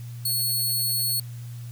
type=tone; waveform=10% pulse; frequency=4370 Hz; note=C#8; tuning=26 cents flat; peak=-16 dBFS; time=0.25-1.2 s; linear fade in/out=5 ms; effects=added 119 Hz sine -34 dBFS peak until 1.71 s + white hiss -52 dBFS RMS until 1.71 s